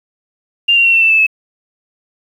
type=tone with pitch steps; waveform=sine; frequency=2794 / 2760 / 2727 / 2694 / 2662 / 2630 / 2598 Hz; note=F7 / F7 / F7 / E7 / E7 / E7 / E7; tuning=0 / -21 / -42 / +37 / +16 / -5 / -26 cents; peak=-7 dBFS; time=0.68-1.268 s; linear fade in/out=10 ms; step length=84 ms; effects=7-bit